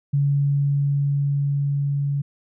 sine tone with level ramp, 141.6 Hz, C#3, 37 cents sharp, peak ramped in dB -16 to -20 dBFS, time 0.13-2.22 s, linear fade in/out 10 ms, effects none

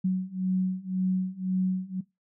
sine beating tone pair, 185 / 186.9 Hz, F#3 / F#3, 0 / +18 cents, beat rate 1.9 Hz, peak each -28 / -27 dBFS, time 0.04-2.01 s, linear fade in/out 10 ms, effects noise-tail reverb RT60 0.2 s tail -20 dB re dry

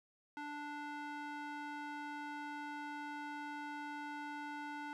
square tone with band-pass filter, 293.7 Hz, D4, in tune, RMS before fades -45 dBFS, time 0.37-4.93 s, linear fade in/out 0 ms, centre 1200 Hz, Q 1.2, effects none

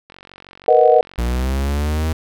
click train, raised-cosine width 0.3 ms, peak -23 dBFS, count 63, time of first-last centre 0.1-1.439 s, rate 46.3 Hz
sine chord, B major seventh, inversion third, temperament equal, 466.2 / 493.9 / 622.3 / 740 Hz, A#4 / B4 / D#5 / F#5, 0 / 0 / 0 / 0 cents, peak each -14 dBFS, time 0.68-1.01 s, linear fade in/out 2 ms
45% pulse linear sweep, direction up, 58.1 to 81.1 Hz, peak -17 dBFS, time 1.18-2.13 s, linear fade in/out 5 ms
effects none

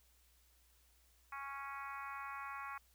harmonic tone, 276.9 Hz, C#4, 2 cents flat, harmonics 3 / 4 / 5 / 6 / 7 / 8 / 9, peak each -52 / -46 / -50 / -55 / -55 / -55 / -57 dBFS, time 1.32-2.78 s, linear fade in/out 5 ms, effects added 60 Hz sine -70 dBFS peak until 2.94 s + white hiss -72 dBFS RMS until 2.94 s

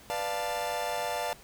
40% pulse chord, B half-diminished seventh, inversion none, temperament equal with one note detuned, 493.9 / 592.1 / 698.5 / 880 Hz, B4 / D5 / F5 / A5, 0 / +14 / 0 / 0 cents, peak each -38 / -35 / -34 / -34 dBFS, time 0.1-1.33 s, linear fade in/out 0 ms, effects pink hiss -53 dBFS RMS until 1.43 s

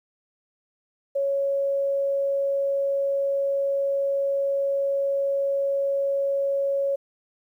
sine tone, 554.4 Hz, C#5, in tune, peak -21 dBFS, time 1.15-6.96 s, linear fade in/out 10 ms, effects 10-bit

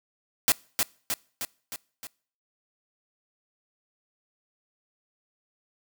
white noise with echo, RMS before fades -20 dBFS, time 0.48-0.52 s, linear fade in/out 0 ms, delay 310 ms, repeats 5, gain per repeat -4 dB, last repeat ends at 2.07 s, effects noise-tail reverb RT60 0.5 s tail -25 dB re dry

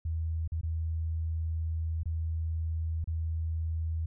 sine tone with dropouts, 80.9 Hz, E2, 32 cents flat, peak -29 dBFS, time 0.05-4.06 s, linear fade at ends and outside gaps 5 ms, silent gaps 0.477-0.519 / 0.612-0.632 / 2.033-2.056 / 3.043-3.074 s, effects none

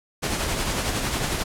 pink noise with tremolo, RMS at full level -24 dBFS, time 0.22-1.44 s, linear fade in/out 20 ms, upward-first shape sine, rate 11 Hz, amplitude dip 35%, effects low-pass 11000 Hz 12 dB/octave

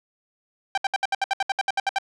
sawtooth tone bursts, 784 Hz, G5, in tune, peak -16 dBFS, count 14, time 0.75-1.985 s, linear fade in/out 2 ms, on 26 ms, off 67 ms, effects low-pass 5000 Hz 12 dB/octave

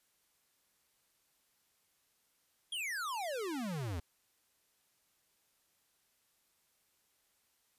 square exponential sweep, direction down, 3346 to 77.78 Hz, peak -37 dBFS, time 2.72-4 s, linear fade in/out 5 ms, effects white hiss -75 dBFS RMS until 7.78 s + resampled to 32000 Hz

